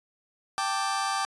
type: chord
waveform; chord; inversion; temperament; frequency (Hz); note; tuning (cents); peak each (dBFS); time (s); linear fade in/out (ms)
sawtooth; G suspended second; none; just; 784 / 882 / 1176; G5 / A5 / D6; 0 / +4 / +2; -26 / -30 / -25; 0.58-1.25; 0
effects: resampled to 22050 Hz